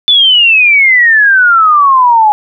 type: exponential sweep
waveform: sine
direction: down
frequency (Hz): 3520 to 830.6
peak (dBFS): -3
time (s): 0.08-2.32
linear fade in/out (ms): 0
effects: none